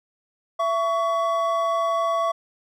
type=tone pair together; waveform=triangle; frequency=668.3 / 1124 Hz; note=E5 / C#6; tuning=+24 / +24 cents; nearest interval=major sixth; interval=900 cents; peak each=-21 dBFS; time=0.59-2.32 s; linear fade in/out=10 ms; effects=none